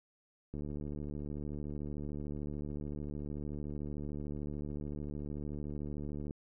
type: click train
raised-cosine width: 3 ms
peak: -29 dBFS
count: 425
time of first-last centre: 0.54-6.309 s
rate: 73.5 Hz
effects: none